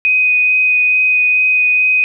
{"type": "tone with vibrato", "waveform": "sine", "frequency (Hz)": 2500, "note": "D#7", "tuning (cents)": 8, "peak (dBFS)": -9, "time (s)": [0.05, 2.04], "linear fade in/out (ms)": 0, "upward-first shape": "sine", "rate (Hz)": 2.3, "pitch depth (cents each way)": 8, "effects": []}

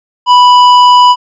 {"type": "tone with hard clipping", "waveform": "triangle", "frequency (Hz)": 987.8, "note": "B5", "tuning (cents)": 0, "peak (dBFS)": -3, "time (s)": [0.26, 1.16], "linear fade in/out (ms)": 50, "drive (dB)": 13, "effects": ["resampled to 16000 Hz"]}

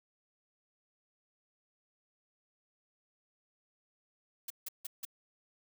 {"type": "noise bursts", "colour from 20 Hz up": "blue", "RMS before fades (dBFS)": -40, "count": 4, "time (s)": [4.48, 5.052], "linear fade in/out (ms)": 5, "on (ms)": 23, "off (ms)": 160, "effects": []}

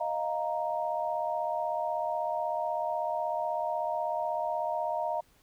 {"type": "chord", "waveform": "sine", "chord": "Eb suspended second", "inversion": "none", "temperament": "equal", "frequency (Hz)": [622.3, 698.5, 932.3], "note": ["Eb5", "F5", "Bb5"], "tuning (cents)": [0, 0, 0], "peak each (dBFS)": -33, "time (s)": [0, 5.21], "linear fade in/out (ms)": 10, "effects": ["pink hiss -65 dBFS RMS until 5.42 s"]}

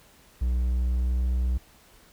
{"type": "tone with pitch glide", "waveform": "triangle", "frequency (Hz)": [61.4, 62.29], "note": ["B1", "B1"], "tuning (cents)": [-9, 15], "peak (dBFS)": -20, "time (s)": [0.41, 1.58], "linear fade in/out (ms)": 10, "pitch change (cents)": 24, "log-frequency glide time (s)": [0.54, 1.27], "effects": ["pink hiss -56 dBFS RMS until 2.12 s"]}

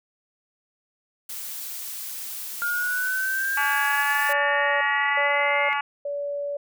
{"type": "noise", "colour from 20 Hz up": "blue", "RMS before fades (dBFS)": -34, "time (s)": [1.29, 4.33], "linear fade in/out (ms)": 5}
{"type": "exponential sweep", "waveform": "sine", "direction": "up", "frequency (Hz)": [1415, 2136], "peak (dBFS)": -23, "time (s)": [2.62, 5.73], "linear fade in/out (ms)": 0}
{"type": "harmonic tone", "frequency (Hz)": 285.1, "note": "C#4", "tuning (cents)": 49, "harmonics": [3, 4, 5, 6, 7, 8, 9, 10], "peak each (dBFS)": [-27, -29, -31, -33, -34, -35, -36, -37], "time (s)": [3.57, 5.81], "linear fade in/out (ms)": 5}
{"type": "tone bursts", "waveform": "sine", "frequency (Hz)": 573, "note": "D5", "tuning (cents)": -43, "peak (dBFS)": -26, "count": 3, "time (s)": [4.29, 6.57], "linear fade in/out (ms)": 5, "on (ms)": 520, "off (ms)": 360}
{"effects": []}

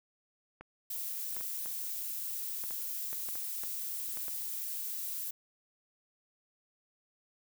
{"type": "clicks", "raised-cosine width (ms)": 0.5, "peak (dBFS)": -32, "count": 12, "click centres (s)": [0.61, 1.366, 1.408, 1.659, 2.639, 2.708, 3.13, 3.288, 3.355, 3.636, 4.172, 4.282]}
{"type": "noise", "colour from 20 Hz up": "violet", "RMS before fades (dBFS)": -38, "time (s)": [0.9, 5.31], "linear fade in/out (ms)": 5}
{"effects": []}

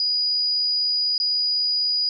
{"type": "tone with dropouts", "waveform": "sine", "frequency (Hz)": 4912, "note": "D#8", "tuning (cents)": -23, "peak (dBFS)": -19, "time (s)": [0, 2.09], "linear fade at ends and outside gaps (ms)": 1, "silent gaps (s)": [1.179, 1.2], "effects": []}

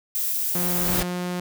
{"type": "noise", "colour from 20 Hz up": "violet", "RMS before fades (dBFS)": -25, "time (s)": [0.15, 1], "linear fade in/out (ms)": 0}
{"type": "noise with exponential growth", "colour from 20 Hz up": "pink", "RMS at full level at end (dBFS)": -24, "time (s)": [0.29, 1.03], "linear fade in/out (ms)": 5, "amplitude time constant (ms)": 160}
{"type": "tone with pitch glide", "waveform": "sawtooth", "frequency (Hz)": [177.4, 178.63], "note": ["F3", "F3"], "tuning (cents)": [27, 39], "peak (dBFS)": -22, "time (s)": [0.55, 1.4], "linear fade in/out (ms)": 2, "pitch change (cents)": 12, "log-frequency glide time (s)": [0.88, 1.15]}
{"effects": []}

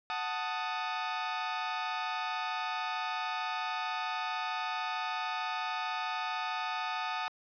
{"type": "chord", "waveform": "sawtooth", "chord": "D# diminished", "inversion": "first", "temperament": "equal", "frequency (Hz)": [740, 880, 1244.5], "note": ["F#5", "A5", "D#6"], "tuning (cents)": [0, 0, 0], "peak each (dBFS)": [-34, -33, -33], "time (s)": [0.1, 7.28], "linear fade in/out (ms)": 0, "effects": ["resampled to 11025 Hz", "11-bit"]}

